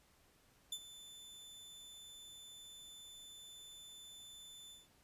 sawtooth tone with ADSR envelope, 3520 Hz, A7, in tune, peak -35 dBFS, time 0.72-4.88 s, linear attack 4 ms, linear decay 58 ms, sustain -15 dB, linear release 170 ms, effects pink hiss -70 dBFS RMS until 5.03 s + resampled to 32000 Hz

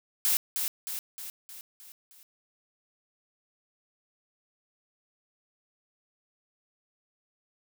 blue noise with echo, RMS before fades -25 dBFS, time 0.25-0.37 s, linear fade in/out 0 ms, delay 310 ms, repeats 6, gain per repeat -5 dB, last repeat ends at 2.23 s, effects none

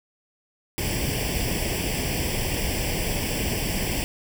pink noise with comb filter, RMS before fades -26 dBFS, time 0.78-4.04 s, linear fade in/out 0 ms, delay 0.38 ms, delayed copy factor +0.85, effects none

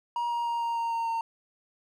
triangle tone with pitch steps, 950 / 944 / 938 / 932.1 / 926.2 / 920.3 / 914.5 Hz, A#5 / A#5 / A#5 / A#5 / A#5 / A#5 / A#5, +33 / +22 / +11 / 0 / -11 / -22 / -33 cents, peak -25 dBFS, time 0.16-1.21 s, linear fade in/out 2 ms, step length 150 ms, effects none

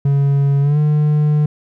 triangle tone with pitch glide, 140 to 150.05 Hz, C#3 to D3, +18 to +38 cents, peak -9 dBFS, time 0.05-1.46 s, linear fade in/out 5 ms, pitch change +120 cents, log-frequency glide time 0.61-0.78 s, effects none

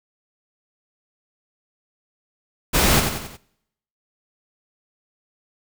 pink noise with echo, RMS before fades -17 dBFS, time 2.73-3.01 s, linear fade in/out 20 ms, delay 91 ms, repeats 4, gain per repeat -6 dB, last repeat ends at 3.374 s, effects noise-tail reverb RT60 0.8 s tail -23 dB re dry

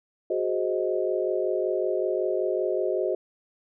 sine chord, Ab dominant seventh, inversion third, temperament equal with one note detuned, 370 / 415.3 / 523.3 / 625.5 Hz, Gb4 / Ab4 / C5 / Eb5, 0 / 0 / 0 / +9 cents, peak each -27 / -30 / -30 / -29 dBFS, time 0.3-3.15 s, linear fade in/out 5 ms, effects none

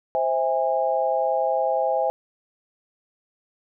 sine chord, C augmented, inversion none, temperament just, 523.3 / 654.1 / 817.6 Hz, C5 / E5 / G#5, 0 / -14 / -27 cents, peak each -24 dBFS, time 0.15-2.1 s, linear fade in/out 0 ms, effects none

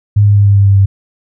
sine tone with pitch steps, 103.2 / 102.31 / 101.43 / 100.55 / 99.68 / 98.82 / 97.97 Hz, G#2 / G#2 / G#2 / G2 / G2 / G2 / G2, -10 / -25 / -40 / +44 / +29 / +14 / -1 cents, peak -4 dBFS, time 0.16-0.86 s, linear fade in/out 10 ms, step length 100 ms, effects none

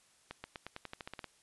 accelerating click train, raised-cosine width 0.3 ms, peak -26 dBFS, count 12, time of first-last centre 0.31-1.243 s, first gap 130 ms, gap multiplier 0.91, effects white hiss -67 dBFS RMS until 1.42 s + resampled to 24000 Hz

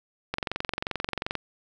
click train, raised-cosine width 0.3 ms, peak -12 dBFS, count 24, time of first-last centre 0.34-1.353 s, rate 22.7 Hz, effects none

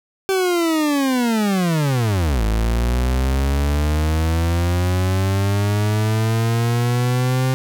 40% pulse linear two-way sweep, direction down then up, 388.4 to 53 to 130.9 Hz, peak -15 dBFS, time 0.29-7.54 s, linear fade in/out 0 ms, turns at 2.43 s, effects none

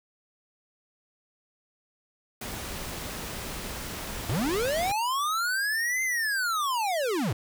pink noise, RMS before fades -36 dBFS, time 2.41-4.92 s, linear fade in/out 5 ms
square linear two-way sweep, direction up then down, 87.31 to 2093 to 87.31 Hz, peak -26 dBFS, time 4.29-7.33 s, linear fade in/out 5 ms, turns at 6.03 s
effects none

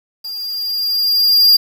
square tone with level ramp, 4804 Hz, D8, 38 cents sharp, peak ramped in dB -25 to -6 dBFS, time 0.24-1.57 s, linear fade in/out 10 ms, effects 7-bit

